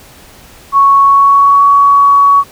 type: tone with pitch glide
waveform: sine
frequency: 1108.7 to 1124.8 Hz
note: C#6 to C#6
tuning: 0 to +25 cents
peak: -3 dBFS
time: 0.72-2.44 s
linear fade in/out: 50 ms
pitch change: +25 cents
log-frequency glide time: 1.03-1.65 s
effects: pink hiss -38 dBFS RMS until 2.51 s

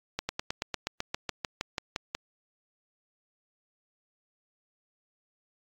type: slowing click train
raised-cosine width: 0.2 ms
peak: -13 dBFS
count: 15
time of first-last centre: 0.19-2.15 s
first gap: 100 ms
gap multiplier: 1.05
effects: AAC 64 kbps

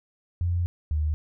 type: tone pair in turn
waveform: sine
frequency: 87.31 / 76.32 Hz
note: F2 / D#2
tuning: 0 / -33 cents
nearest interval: major second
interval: 233 cents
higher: first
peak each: -22 dBFS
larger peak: neither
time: 0.41-0.66 / 0.91-1.14 s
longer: first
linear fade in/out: 0 ms
effects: none

